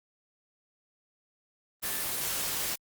sine tone in noise, 1755 Hz, A6, 5 cents flat, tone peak -42 dBFS, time 1.83-2.04 s, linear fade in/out 20 ms, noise white, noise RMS -32 dBFS, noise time 1.82-2.76 s, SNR -13 dB, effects Opus 24 kbps

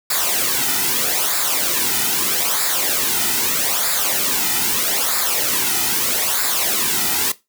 white noise with flanger, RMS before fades -19 dBFS, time 0.1-7.32 s, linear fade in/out 5 ms, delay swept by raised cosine 0.33 to 1.83 ms, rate 0.79 Hz, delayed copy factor -0.7, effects noise-tail reverb RT60 0.2 s tail -17 dB re dry

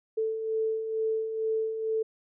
sine beating tone pair, 440 / 442.2 Hz, A4 / A4, 0 / +9 cents, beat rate 2.2 Hz, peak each -36 / -27 dBFS, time 0.17-2.03 s, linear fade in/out 10 ms, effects none

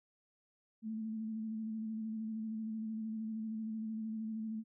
sine tone with vibrato, 220 Hz, A3, in tune, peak -37 dBFS, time 0.82-4.64 s, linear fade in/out 50 ms, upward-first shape square, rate 13 Hz, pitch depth 23 cents each way, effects none

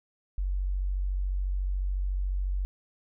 sine tone, 47 Hz, F#1, 28 cents sharp, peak -26 dBFS, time 0.38-2.65 s, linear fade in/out 0 ms, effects none

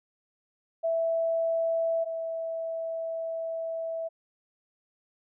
sine tone pair in turn, 659.3 / 655.9 Hz, E5 / E5, 0 / -9 cents, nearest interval unison, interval 9 cents, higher first, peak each -24 / -30 dBFS, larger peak first, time 0.83-2.05 / 2.05-4.09 s, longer second, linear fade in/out 20 ms, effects none

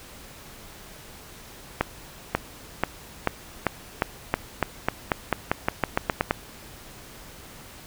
accelerating click train, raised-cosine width 0.5 ms, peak -5 dBFS, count 18, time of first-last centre 1.81-6.309 s, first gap 540 ms, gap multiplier 0.9, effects pink hiss -45 dBFS RMS until 7.86 s

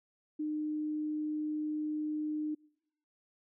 sine tone, 304.4 Hz, D#4, 38 cents flat, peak -32 dBFS, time 0.39-2.55 s, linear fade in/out 10 ms, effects noise-tail reverb RT60 0.9 s tail -26 dB re dry

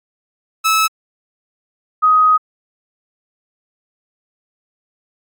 sawtooth / sine tone pair in turn, 1301 / 1254.7 Hz, E6 / D#6, -23 / +14 cents, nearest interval minor second, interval 63 cents, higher first, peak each -8 dBFS, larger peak neither, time 0.64-0.88 / 2.02-2.38 s, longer second, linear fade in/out 20 ms, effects AAC 64 kbps

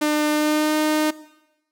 sawtooth tone with pitch glide, 301 to 307 Hz, D4 to D#4, +43 to -23 cents, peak -14 dBFS, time 0.01-1.11 s, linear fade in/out 10 ms, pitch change +34 cents, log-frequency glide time 0.31-0.76 s, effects noise-tail reverb RT60 0.9 s tail -17 dB re dry

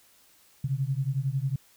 sine beating tone pair, 130.6 / 141.6 Hz, C3 / C#3, -3 / +37 cents, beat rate 11 Hz, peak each -28 / -29 dBFS, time 0.64-1.56 s, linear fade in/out 5 ms, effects white hiss -60 dBFS RMS until 1.76 s

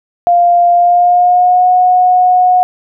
sine tone with pitch glide, 698.5 to 729 Hz, F5 to F#5, 0 to -26 cents, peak -5 dBFS, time 0.27-2.63 s, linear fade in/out 0 ms, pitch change +74 cents, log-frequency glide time 0.73-1.68 s, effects none

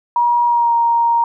sine tone with pitch glide, 955 to 934.8 Hz, A#5 to A#5, +42 to +5 cents, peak -11 dBFS, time 0.16-1.24 s, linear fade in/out 2 ms, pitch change -37 cents, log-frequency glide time 0.46-0.74 s, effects none

